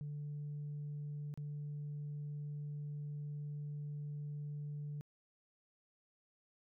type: tone with dropouts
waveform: sine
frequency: 146.83 Hz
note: D3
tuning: in tune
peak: -39 dBFS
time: 0.01-5.01 s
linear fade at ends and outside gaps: 0 ms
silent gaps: 1.34-1.375 s
effects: tanh soft clip ceiling -38 dBFS